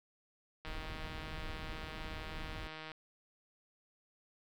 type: click train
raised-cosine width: 0.3 ms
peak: -30 dBFS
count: 357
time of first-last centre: 0.65-2.918 s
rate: 157 Hz
type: noise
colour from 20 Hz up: brown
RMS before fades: -45 dBFS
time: 0.66-2.68 s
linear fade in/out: 10 ms
effects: none